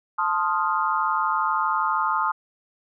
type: chord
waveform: sine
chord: F dominant seventh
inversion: first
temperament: equal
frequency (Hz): 880 / 1046.5 / 1244.5 / 1396.9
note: A5 / C6 / Eb6 / F6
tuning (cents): 0 / 0 / 0 / 0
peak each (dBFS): -26 / -26 / -24 / -29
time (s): 0.18-2.32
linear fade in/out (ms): 10
effects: none